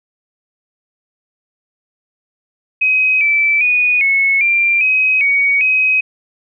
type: tone with pitch steps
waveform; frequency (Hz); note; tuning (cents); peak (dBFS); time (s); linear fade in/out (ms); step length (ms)
sine; 2528 / 2321 / 2470 / 2195 / 2374 / 2532 / 2245 / 2530; D#7 / D7 / D#7 / C#7 / D7 / D#7 / C#7 / D#7; +27 / -21 / -13 / -18 / +18 / +30 / +21 / +28; -10; 2.81-6.01; 10; 400
effects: none